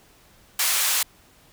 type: band-pass noise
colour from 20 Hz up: white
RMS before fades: -22 dBFS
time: 0.59-1.03 s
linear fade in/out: 5 ms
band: 930 to 15000 Hz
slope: 12 dB/octave
effects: pink hiss -55 dBFS RMS until 1.52 s